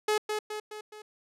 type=tone with echo; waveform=sawtooth; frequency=425.3 Hz; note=G#4; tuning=41 cents sharp; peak=-20 dBFS; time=0.08-0.18 s; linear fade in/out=5 ms; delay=210 ms; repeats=4; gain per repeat=-5 dB; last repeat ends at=1.02 s; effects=low-pass 11000 Hz 12 dB/octave